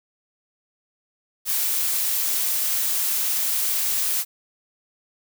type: noise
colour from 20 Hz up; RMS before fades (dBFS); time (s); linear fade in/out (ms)
blue; -23; 1.45-4.25; 50
effects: none